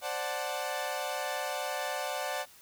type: chord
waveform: sawtooth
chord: D dominant seventh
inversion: third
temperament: equal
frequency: 523.3 / 587.3 / 740 / 880 Hz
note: C5 / D5 / F#5 / A5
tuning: 0 / 0 / 0 / 0 cents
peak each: -36 / -33 / -33 / -36 dBFS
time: 0.01-2.46 s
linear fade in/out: 50 ms
effects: white hiss -56 dBFS RMS until 2.61 s